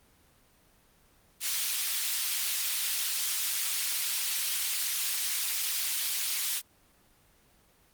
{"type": "high-pass noise", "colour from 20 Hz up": "pink", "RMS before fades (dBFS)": -30, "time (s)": [1.4, 6.62], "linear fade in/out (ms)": 50, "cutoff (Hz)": 3100, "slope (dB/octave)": 12, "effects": ["pink hiss -63 dBFS RMS until 7.93 s", "Opus 24 kbps"]}